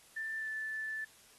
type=tone with pitch glide; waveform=sine; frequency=1775 to 1753.6 Hz; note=A6 to A6; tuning=+15 to -6 cents; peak=-36 dBFS; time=0.16-1.05 s; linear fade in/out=10 ms; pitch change=-21 cents; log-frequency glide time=0.37-0.48 s; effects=white hiss -61 dBFS RMS until 1.38 s + AAC 32 kbps